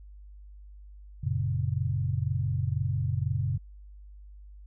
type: chord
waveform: sine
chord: F# major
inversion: none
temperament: equal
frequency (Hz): 92.5 / 116.54 / 138.59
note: F#2 / A#2 / C#3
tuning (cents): 0 / 0 / 0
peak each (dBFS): -30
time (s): 1.23-3.58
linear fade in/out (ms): 10
effects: added 50 Hz sine -45 dBFS peak until 4.66 s